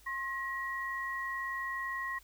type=tone pair together; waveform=sine; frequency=1069.4 / 1901 Hz; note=C6 / A#6; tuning=+37 / +33 cents; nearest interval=minor seventh; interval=996 cents; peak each=-38 / -36 dBFS; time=0.06-2.19 s; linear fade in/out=10 ms; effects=added 50 Hz sine -60 dBFS peak until 2.23 s + white hiss -62 dBFS RMS until 2.23 s